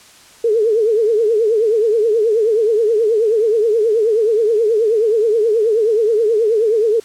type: tone with vibrato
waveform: sine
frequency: 441.2 Hz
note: A4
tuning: 5 cents sharp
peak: -11 dBFS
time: 0.44-7 s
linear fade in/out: 5 ms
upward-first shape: triangle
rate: 9.4 Hz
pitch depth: 140 cents each way
effects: white hiss -44 dBFS RMS until 7.04 s + low-pass 9000 Hz 12 dB/octave